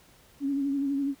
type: tone with vibrato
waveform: sine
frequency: 278.3 Hz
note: C#4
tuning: 7 cents sharp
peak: -25 dBFS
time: 0.4-1.15 s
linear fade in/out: 50 ms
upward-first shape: sine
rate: 12 Hz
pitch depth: 42 cents each way
effects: pink hiss -58 dBFS RMS until 1.2 s